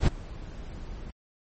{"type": "noise with ADSR envelope", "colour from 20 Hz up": "brown", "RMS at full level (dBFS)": -17, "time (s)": [0, 1.11], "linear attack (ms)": 70, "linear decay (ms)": 17, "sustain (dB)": -22, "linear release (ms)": 9, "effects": ["MP3 32 kbps"]}